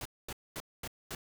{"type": "noise bursts", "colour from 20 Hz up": "pink", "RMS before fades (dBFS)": -40, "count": 5, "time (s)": [0.01, 1.15], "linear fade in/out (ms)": 2, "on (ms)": 44, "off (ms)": 230, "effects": []}